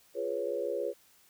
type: chord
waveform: sine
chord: C# dominant seventh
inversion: first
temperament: equal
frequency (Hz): 349.2 / 415.3 / 493.9 / 554.4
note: E#4 / G#4 / B4 / C#5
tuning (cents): 0 / 0 / 0 / 0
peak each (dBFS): -39 / -36 / -35 / -35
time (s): 0.14-0.94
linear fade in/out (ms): 50
effects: white hiss -63 dBFS RMS until 1.29 s